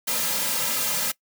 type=noise with comb filter; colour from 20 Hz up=white; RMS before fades=-25 dBFS; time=0.07-1.12 s; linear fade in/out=10 ms; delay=2.7 ms; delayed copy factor=-0.8; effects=noise-tail reverb RT60 0.1 s tail -21 dB re dry + high-pass 150 Hz 12 dB/octave